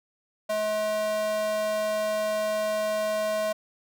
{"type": "tone with high-pass filter", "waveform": "square", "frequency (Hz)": 213.6, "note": "G#3", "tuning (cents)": 49, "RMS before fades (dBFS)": -27, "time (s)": [0.49, 3.53], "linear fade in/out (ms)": 10, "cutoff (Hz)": 580, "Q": 3.1, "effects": []}